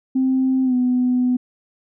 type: tone with pitch glide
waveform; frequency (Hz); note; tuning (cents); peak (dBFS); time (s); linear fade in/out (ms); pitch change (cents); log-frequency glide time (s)
sine; 261.6 to 249.9; C4 to B3; 0 to +21; -14; 0.15-1.37; 10; -79; 0.64-0.74
effects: tanh soft clip ceiling -10 dBFS